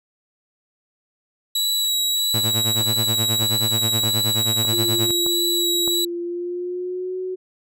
sawtooth tone with vibrato, 3900 Hz, B7, 23 cents flat, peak -16 dBFS, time 1.55-6.05 s, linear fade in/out 5 ms, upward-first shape sine, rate 1.6 Hz, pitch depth 15 cents each way
sawtooth tone with tremolo, 110.8 Hz, A2, 13 cents sharp, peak -17 dBFS, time 2.34-5.11 s, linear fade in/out 0 ms, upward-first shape sine, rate 9.4 Hz, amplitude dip 85%
click train, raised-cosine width 1 ms, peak -17 dBFS, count 6, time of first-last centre 2.81-5.877 s, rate 1.63 Hz
sine tone with pitch glide, 345.9 to 370.7 Hz, F4 to F#4, -17 to +3 cents, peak -24 dBFS, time 4.72-7.36 s, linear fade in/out 20 ms, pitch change +120 cents, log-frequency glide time 6.22-7.18 s
effects none

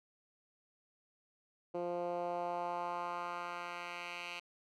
10% pulse tone with band-pass filter sweep, 174.7 Hz, F3, 1 cent sharp, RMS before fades -40 dBFS, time 1.74-4.4 s, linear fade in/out 10 ms, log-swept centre 440 to 2700 Hz, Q 1.9, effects none

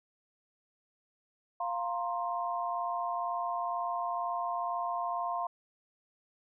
sine chord, F suspended fourth, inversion none, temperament equal with one note detuned, 698.5 / 932.3 / 1054.4 Hz, F5 / Bb5 / C6, 0 / 0 / +13 cents, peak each -34 / -38 / -35 dBFS, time 1.6-5.47 s, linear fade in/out 5 ms, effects none

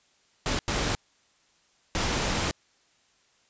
pink noise bursts at uneven times, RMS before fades -27 dBFS, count 3, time 0.46-0.59 / 0.68-0.95 / 1.95-2.51 s, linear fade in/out 0 ms, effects white hiss -65 dBFS RMS until 3.49 s + resampled to 16000 Hz

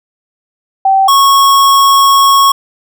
sine / square tone pair in turn, 774 / 1100.9 Hz, G5 / C#6, -22 / -12 cents, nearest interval tritone, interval 610 cents, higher second, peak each -5 dBFS, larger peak neither, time 0.85-1.08 / 1.08-2.52 s, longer second, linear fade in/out 5 ms, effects none

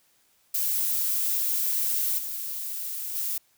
violet noise with level steps, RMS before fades -26 / -33 / -29 dBFS, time 0.54-3.38 s, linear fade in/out 5 ms, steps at 2.18 / 3.15 s, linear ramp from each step 5 ms, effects white hiss -65 dBFS RMS until 3.57 s

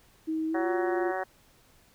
sine tone with pitch glide, 317.5 to 352.3 Hz, D#4 to F4, +35 to +15 cents, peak -27 dBFS, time 0.27-1.12 s, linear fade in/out 20 ms, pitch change +180 cents, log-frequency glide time 0.48-0.71 s
harmonic tone, 187.3 Hz, F#3, 21 cents sharp, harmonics 2 / 3 / 4 / 5 / 6 / 7 / 8 / 9 / 10, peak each -37 / -35 / -33 / -42 / -41 / -46 / -41 / -42 / -41 dBFS, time 0.54-1.24 s, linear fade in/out 10 ms
effects pink hiss -61 dBFS RMS until 1.94 s

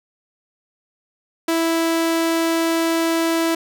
sawtooth tone, 329.6 Hz, E4, in tune, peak -13 dBFS, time 1.48-3.55 s, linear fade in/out 5 ms, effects none

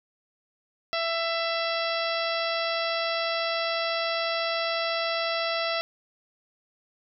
harmonic tone, 666 Hz, E5, 18 cents sharp, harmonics 1 / 2 / 3 / 4 / 5 / 6 / 7 / 8, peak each -29 / -32 / -34 / -35 / -36 / -37 / -37 / -38 dBFS, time 0.93-5.81 s, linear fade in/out 0 ms, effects none

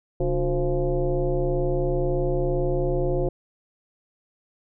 sine tone with frequency modulation, 196 Hz, G3, in tune, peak -20 dBFS, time 0.2-3.29 s, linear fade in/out 5 ms, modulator 165 Hz, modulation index 2.3, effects none

